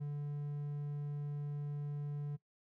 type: tone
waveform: triangle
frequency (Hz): 145.6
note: D3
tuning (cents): -15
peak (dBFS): -35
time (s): 0-2.37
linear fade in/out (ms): 20
effects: noise-tail reverb RT60 0.1 s tail -20 dB re dry